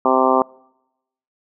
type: harmonic tone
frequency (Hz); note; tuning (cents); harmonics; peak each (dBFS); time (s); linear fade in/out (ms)
130.4; C3; -5; 2 / 3 / 4 / 5 / 6 / 7 / 8 / 9; -21 / -21 / -21 / -21 / -21 / -21 / -21 / -21; 0.05-0.42; 2
effects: noise-tail reverb RT60 0.9 s tail -26 dB re dry